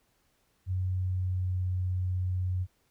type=tone with pitch glide; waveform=sine; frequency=92.5 to 91.6 Hz; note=F#2 to F#2; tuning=0 to -17 cents; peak=-27 dBFS; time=0.66-2.67 s; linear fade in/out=50 ms; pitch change=-17 cents; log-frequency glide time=0.89-1.66 s; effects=pink hiss -71 dBFS RMS until 2.9 s